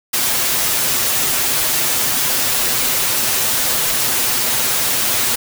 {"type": "noise with comb filter", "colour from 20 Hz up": "white", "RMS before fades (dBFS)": -17, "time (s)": [0.13, 5.36], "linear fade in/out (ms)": 10, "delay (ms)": 7.9, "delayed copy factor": 0.65, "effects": []}